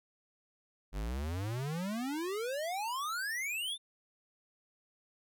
square exponential sweep, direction up, 46.12 to 3649 Hz, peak -35 dBFS, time 0.92-3.78 s, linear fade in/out 50 ms, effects none

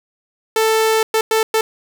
sawtooth tone bursts at uneven times, 441.9 Hz, A4, 7 cents sharp, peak -9 dBFS, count 4, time 0.56-1.03 / 1.14-1.21 / 1.31-1.43 / 1.54-1.61 s, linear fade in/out 2 ms, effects none

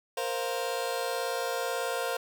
sawtooth chord, Bb suspended second, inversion none, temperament just, 466.2 / 524.4 / 699.2 Hz, Bb4 / C5 / F5, 0 / +4 / +2 cents, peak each -30 / -29 / -31 dBFS, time 0.17-2.17 s, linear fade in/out 5 ms, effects none

